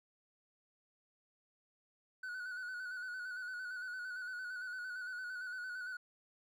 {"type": "tone with vibrato", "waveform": "triangle", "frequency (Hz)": 1483, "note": "F#6", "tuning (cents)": 4, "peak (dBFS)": -39, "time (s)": [2.23, 5.97], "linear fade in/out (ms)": 5, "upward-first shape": "square", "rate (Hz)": 8.8, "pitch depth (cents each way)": 38, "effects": []}